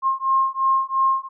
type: beating tone pair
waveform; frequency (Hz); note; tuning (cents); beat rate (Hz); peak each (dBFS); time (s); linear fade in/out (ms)
sine; 1066 / 1068.9; C6 / C6; +32 / +37; 2.9; -20; 0.02-1.29; 50
effects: none